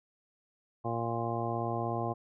harmonic tone, 116.54 Hz, A#2, in tune, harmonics 1 / 2 / 3 / 4 / 5 / 6 / 7 / 9, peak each -36 / -40 / -38 / -41 / -41 / -37 / -39 / -40 dBFS, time 0.84-2.14 s, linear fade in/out 20 ms, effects none

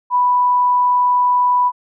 sine tone, 987.8 Hz, B5, in tune, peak -11 dBFS, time 0.1-1.72 s, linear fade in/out 50 ms, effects none

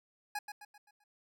25% pulse tone with echo, 830.6 Hz, G#5, in tune, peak -31 dBFS, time 0.35-0.39 s, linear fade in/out 5 ms, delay 130 ms, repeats 5, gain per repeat -7 dB, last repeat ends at 1.04 s, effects none

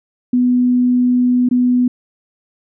sine tone with dropouts, 247.9 Hz, B3, 7 cents sharp, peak -10 dBFS, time 0.33-1.88 s, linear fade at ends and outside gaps 5 ms, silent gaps 1.489-1.511 s, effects none

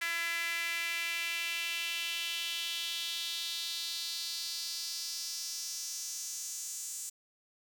sawtooth tone with high-pass filter sweep, 336 Hz, E4, 33 cents sharp, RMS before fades -37 dBFS, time 0.01-7.1 s, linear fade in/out 10 ms, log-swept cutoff 1900 to 7400 Hz, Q 3.3, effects none

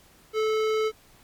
sine tone with hard clipping, 435.4 Hz, A4, 18 cents flat, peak -24 dBFS, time 0.33-0.92 s, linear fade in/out 50 ms, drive 17 dB, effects pink hiss -56 dBFS RMS until 1.23 s + MP3 96 kbps

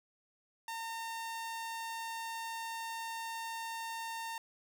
sawtooth tone, 911 Hz, A#5, 40 cents flat, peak -35 dBFS, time 0.68-4.38 s, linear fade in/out 2 ms, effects none

